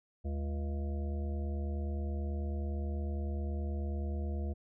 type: harmonic tone with a mistuned harmonic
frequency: 69.3 Hz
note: C#2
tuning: in tune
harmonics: 1 / 3 / 5 / 7 / 9 / 10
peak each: -33 / -43 / -47 / -50 / -52 / -53 dBFS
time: 0.24-4.54 s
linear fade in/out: 20 ms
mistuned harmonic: 1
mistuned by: +140 cents
effects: none